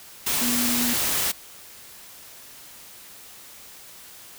sine tone in noise, 241.6 Hz, B3, 38 cents flat, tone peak -25 dBFS, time 0.41-0.94 s, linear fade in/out 10 ms, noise white, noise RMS -24 dBFS, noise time 0.26-1.32 s, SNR -4 dB, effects white hiss -45 dBFS RMS until 4.38 s

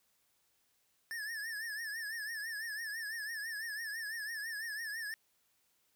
square tone with vibrato, 1760 Hz, A6, in tune, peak -39 dBFS, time 1.11-5.14 s, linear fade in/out 0 ms, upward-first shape triangle, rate 6 Hz, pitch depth 120 cents each way, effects white hiss -75 dBFS RMS until 5.95 s

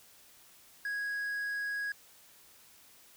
triangle tone, 1656 Hz, G#6, 5 cents flat, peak -31 dBFS, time 0.85-1.92 s, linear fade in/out 2 ms, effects white hiss -59 dBFS RMS until 3.16 s

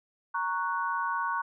sine chord, F# major, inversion first, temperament equal, 932.3 / 1108.7 / 1480 Hz, A#5 / C#6 / F#6, 0 / 0 / 0 cents, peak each -32 / -31 / -33 dBFS, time 0.34-1.42 s, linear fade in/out 10 ms, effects none

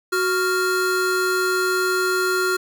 square tone pair together, 370 / 1396.9 Hz, F#4 / F6, 0 / 0 cents, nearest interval octave + major seventh, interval 2300 cents, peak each -22 dBFS, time 0.12-2.57 s, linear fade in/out 10 ms, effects none

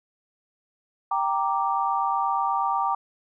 sine chord, G minor, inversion none, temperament equal, 784 / 932.3 / 1174.7 Hz, G5 / Bb5 / D6, 0 / 0 / 0 cents, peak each -26 dBFS, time 1.11-2.95 s, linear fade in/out 5 ms, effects none

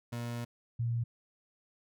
30% pulse / sine tone pair in turn, 118.8 / 117.37 Hz, A#2 / A#2, +33 / +12 cents, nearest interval unison, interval 21 cents, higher first, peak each -33 / -29 dBFS, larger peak second, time 0.12-0.45 / 0.79-1.04 s, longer first, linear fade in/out 10 ms, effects none

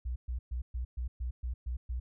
sine tone bursts, 61.4 Hz, B1, 9 cents flat, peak -32 dBFS, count 9, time 0.05-2 s, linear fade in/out 10 ms, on 110 ms, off 120 ms, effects none

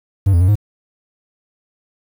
triangle tone with pitch steps, 97.6 / 85.6 / 91.5 / 104.2 Hz, G2 / F2 / F#2 / G#2, -7 / -34 / -19 / +6 cents, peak -7 dBFS, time 0.26-0.556 s, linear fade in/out 10 ms, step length 74 ms, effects 7-bit

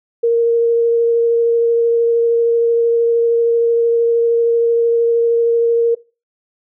sine tone with vibrato, 465.6 Hz, A#4, 2 cents flat, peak -10 dBFS, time 0.23-5.95 s, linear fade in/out 10 ms, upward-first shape sine, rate 13 Hz, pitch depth 8 cents each way, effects noise-tail reverb RT60 0.3 s tail -20 dB re dry

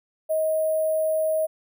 sine tone with sample-and-hold, 630 Hz, D#5, 21 cents sharp, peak -20 dBFS, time 0.29-1.47 s, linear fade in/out 20 ms, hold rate 11025 Hz, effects none

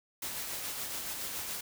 white noise with tremolo, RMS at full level -37 dBFS, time 0.22-1.61 s, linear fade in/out 5 ms, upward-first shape sine, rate 7.1 Hz, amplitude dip 30%, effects none

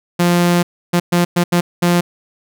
sawtooth tone bursts at uneven times, 174.61 Hz, F3, in tune, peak -7 dBFS, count 6, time 0.19-0.63 / 0.93-1 / 1.12-1.25 / 1.36-1.44 / 1.52-1.61 / 1.82-2.01 s, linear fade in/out 10 ms, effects none

